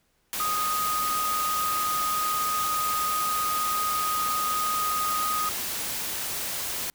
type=tone in noise; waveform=sine; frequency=1244.5 Hz; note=D#6; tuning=in tune; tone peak=-25 dBFS; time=0.4-5.49 s; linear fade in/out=0 ms; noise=white; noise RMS=-31 dBFS; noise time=0.33-6.9 s; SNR=+3 dB; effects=pink hiss -69 dBFS RMS until 6.94 s